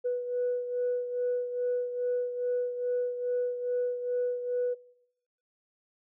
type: beating tone pair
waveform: sine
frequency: 491.8 / 494.2 Hz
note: B4 / B4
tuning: -7 / +1 cents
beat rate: 2.4 Hz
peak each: -28 / -34 dBFS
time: 0.04-4.75 s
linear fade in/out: 20 ms
effects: noise-tail reverb RT60 1.0 s tail -25 dB re dry + tanh soft clip ceiling -22 dBFS